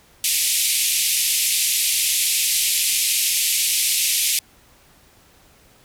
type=band-pass noise; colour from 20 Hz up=white; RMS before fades=-20 dBFS; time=0.24-4.39 s; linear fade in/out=2 ms; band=2200 to 13000 Hz; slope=48 dB/octave; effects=pink hiss -53 dBFS RMS until 5.84 s